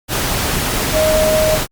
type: tone in noise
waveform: sine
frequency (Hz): 624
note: D#5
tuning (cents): +5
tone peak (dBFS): -12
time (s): 0.92-1.59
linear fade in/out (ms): 50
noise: pink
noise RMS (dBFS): -18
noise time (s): 0.08-1.67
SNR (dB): +3
effects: Opus 48 kbps